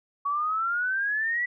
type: exponential sweep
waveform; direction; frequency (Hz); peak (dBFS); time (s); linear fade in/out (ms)
sine; up; 1123 to 1975.5; -24; 0.25-1.46; 10
effects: none